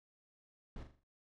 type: noise with echo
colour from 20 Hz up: brown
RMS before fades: -45 dBFS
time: 0.76-0.83 s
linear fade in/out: 2 ms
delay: 41 ms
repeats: 5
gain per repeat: -7 dB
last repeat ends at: 1.035 s
effects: low-pass 5000 Hz 12 dB/octave